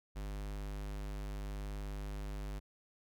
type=tone; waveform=square; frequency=50.4 Hz; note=G1; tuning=49 cents sharp; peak=-40 dBFS; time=0.15-2.6 s; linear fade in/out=20 ms; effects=none